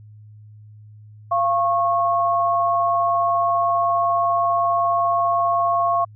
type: tone pair together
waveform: sine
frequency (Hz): 690 / 1095.3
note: F5 / C#6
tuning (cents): -21 / -21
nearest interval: minor sixth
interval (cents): 800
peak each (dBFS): -19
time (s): 1.31-6.05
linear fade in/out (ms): 10
effects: added 106 Hz sine -41 dBFS peak until 6.15 s